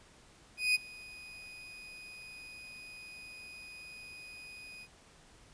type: tone with ADSR envelope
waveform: 35% pulse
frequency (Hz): 2489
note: D#7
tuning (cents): 0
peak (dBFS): -22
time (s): 0.57-4.88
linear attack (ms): 180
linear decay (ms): 20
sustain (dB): -23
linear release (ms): 56
effects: pink hiss -60 dBFS RMS until 5.53 s + resampled to 22050 Hz